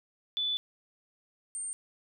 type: tone pair in turn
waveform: sine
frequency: 3481 / 8726 Hz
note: A7 / C#9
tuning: -19 / -28 cents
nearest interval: octave + major third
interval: 1591 cents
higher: second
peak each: -28 / -34 dBFS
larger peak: first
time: 0.37-0.57 / 1.55-1.73 s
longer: first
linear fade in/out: 0 ms
effects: none